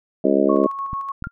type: harmonic tone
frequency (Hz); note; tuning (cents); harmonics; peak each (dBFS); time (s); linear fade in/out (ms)
69; C#2; -7; 3 / 4 / 5 / 6 / 7 / 8 / 9; -23 / -20 / -20 / -21 / -26 / -24 / -22; 0.24-0.67; 5
type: tone with tremolo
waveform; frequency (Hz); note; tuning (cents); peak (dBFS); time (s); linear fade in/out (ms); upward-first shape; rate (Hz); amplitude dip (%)
sine; 1100; C#6; -14; -23; 0.49-1.12; 5; square; 6.7; 40
type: clicks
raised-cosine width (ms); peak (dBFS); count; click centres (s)
5; -18; 3; 0.932 / 1.224 / 1.271
type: tone with exponential decay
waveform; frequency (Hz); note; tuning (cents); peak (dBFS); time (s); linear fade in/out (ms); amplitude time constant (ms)
sine; 1396.9; F6; 0; -23; 1.24-1.31; 0; 15
effects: none